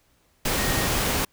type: tone in noise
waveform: sine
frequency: 1864.7 Hz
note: A#6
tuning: in tune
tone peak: -32 dBFS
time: 0.58-0.87 s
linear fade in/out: 5 ms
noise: pink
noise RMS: -24 dBFS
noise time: 0.45-1.25 s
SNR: -11 dB
effects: pink hiss -64 dBFS RMS until 1.32 s